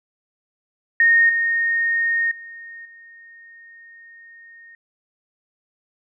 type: tone with level steps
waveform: sine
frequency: 1848 Hz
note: A#6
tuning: 16 cents flat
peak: -11 / -17 / -35 / -42 dBFS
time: 1-4.75 s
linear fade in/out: 2 ms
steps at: 1.29 / 2.31 / 2.85 s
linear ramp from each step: 5 ms
effects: none